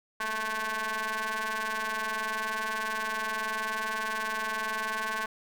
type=ring-modulated tone; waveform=sawtooth; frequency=216.6 Hz; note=A3; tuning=27 cents flat; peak=-23 dBFS; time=0.2-5.26 s; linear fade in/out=5 ms; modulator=1310 Hz; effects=none